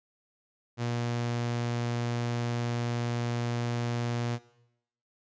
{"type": "tone", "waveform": "sawtooth", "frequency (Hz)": 119.3, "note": "A#2", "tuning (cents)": 41, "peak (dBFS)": -25, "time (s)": [0.77, 4.39], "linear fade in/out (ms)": 50, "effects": ["noise-tail reverb RT60 0.8 s tail -18 dB re dry", "resampled to 16000 Hz"]}